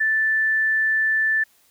sine tone, 1760 Hz, A6, in tune, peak -17 dBFS, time 0-1.44 s, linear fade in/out 10 ms, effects white hiss -59 dBFS RMS until 1.7 s

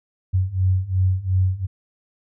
sine beating tone pair, 91.8 / 94.6 Hz, F#2 / F#2, -13 / +39 cents, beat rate 2.8 Hz, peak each -21 / -19 dBFS, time 0.33-1.67 s, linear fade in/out 20 ms, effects none

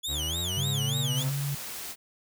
sawtooth tone with vibrato, 3322 Hz, G#7, in tune, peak -27 dBFS, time 0.03-1.24 s, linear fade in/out 20 ms, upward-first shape sine, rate 3.4 Hz, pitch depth 240 cents each way
35% pulse linear sweep, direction up, 69.6 to 132.9 Hz, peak -31 dBFS, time 0.07-1.32 s, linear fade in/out 50 ms
sine tone with pitch glide, 138.59 to 141.34 Hz, C#3 to C#3, 0 to +34 cents, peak -28 dBFS, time 0.57-1.55 s, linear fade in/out 5 ms, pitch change +34 cents, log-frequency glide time 1.32-1.4 s
white noise, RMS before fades -38 dBFS, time 1.14-1.96 s, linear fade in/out 50 ms
effects none

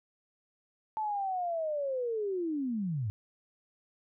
sine linear sweep, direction down, 880 to 96.3 Hz, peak -30 dBFS, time 0.97-3.1 s, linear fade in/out 0 ms, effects none

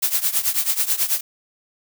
blue noise with tremolo, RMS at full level -17 dBFS, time 0.02-1.21 s, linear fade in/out 10 ms, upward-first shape triangle, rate 9.2 Hz, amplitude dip 90%, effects none

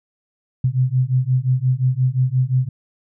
sine beating tone pair, 125.7 / 131.4 Hz, B2 / C3, +31 / +8 cents, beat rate 5.7 Hz, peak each -18 dBFS, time 0.64-2.69 s, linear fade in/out 5 ms, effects none

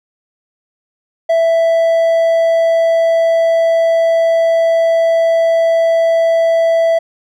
triangle tone, 661 Hz, E5, 5 cents sharp, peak -7 dBFS, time 1.29-6.99 s, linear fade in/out 10 ms, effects none

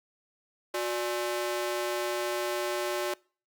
sawtooth ring-modulated tone, 476.5 Hz, A#4, 38 cents sharp, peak -22 dBFS, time 0.74-3.14 s, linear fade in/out 5 ms, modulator 113 Hz, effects noise-tail reverb RT60 0.4 s tail -25 dB re dry + Opus 48 kbps

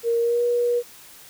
sine tone with pitch glide, 466.2 to 481 Hz, A#4 to B4, 0 to -46 cents, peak -18 dBFS, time 0.03-0.83 s, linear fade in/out 50 ms, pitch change +54 cents, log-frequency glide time 0.2-0.43 s, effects white hiss -46 dBFS RMS until 1.29 s

